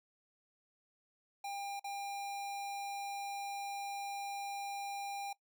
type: tone with dropouts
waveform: square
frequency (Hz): 800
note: G5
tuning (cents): +35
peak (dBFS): -40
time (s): 1.44-5.33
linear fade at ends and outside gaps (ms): 5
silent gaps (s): 1.796-1.842
effects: noise-tail reverb RT60 0.1 s tail -20 dB re dry